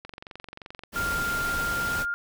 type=click train; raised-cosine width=0.3 ms; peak=-24 dBFS; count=19; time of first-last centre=0.05-0.836 s; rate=22.9 Hz
type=noise; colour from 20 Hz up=pink; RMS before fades=-33 dBFS; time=0.92-2.06 s; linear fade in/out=50 ms
type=tone with pitch glide; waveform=sine; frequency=1396.9 to 1407.4 Hz; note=F6 to F6; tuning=0 to +13 cents; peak=-26 dBFS; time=0.96-2.14 s; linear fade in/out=0 ms; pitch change=+13 cents; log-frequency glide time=1.85-1.95 s
effects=none